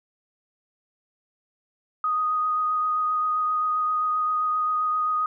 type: tone with vibrato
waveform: sine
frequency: 1244.5 Hz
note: D#6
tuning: in tune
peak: -21 dBFS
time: 2.04-5.26 s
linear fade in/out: 2 ms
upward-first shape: triangle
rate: 7.6 Hz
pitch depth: 15 cents each way
effects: none